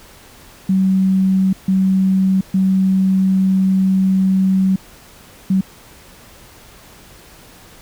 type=tone bursts at uneven times; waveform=sine; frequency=190 Hz; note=F#3; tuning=46 cents sharp; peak=-11 dBFS; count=4; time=0.69-1.53 / 1.68-2.41 / 2.54-4.76 / 5.5-5.61 s; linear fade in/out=5 ms; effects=pink hiss -43 dBFS RMS until 7.81 s